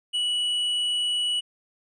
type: tone with tanh clipping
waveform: sine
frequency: 2942 Hz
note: F#7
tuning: 11 cents flat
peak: -24 dBFS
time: 0.13-1.41 s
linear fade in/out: 20 ms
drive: 7 dB
effects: resampled to 22050 Hz